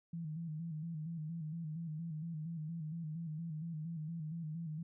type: tone with vibrato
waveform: sine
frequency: 160.6 Hz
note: E3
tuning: 45 cents flat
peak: -39 dBFS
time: 0.13-4.83 s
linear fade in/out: 5 ms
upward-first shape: square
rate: 4.3 Hz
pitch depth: 73 cents each way
effects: none